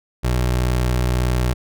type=tone; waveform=25% pulse; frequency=61.74 Hz; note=B1; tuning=in tune; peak=-13 dBFS; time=0.23-1.54 s; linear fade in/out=20 ms; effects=none